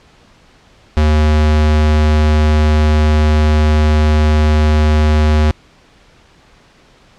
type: tone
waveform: square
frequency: 76.4 Hz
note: D#2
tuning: 31 cents flat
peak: -9 dBFS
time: 0.97-5.51 s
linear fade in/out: 0 ms
effects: pink hiss -47 dBFS RMS until 7.18 s + low-pass 5000 Hz 12 dB/octave